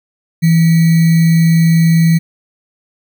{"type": "tone with sample-and-hold", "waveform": "sine", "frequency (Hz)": 164.81, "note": "E3", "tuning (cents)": 0, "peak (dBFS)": -6, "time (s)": [0.42, 2.19], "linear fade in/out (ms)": 20, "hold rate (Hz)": 2100, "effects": []}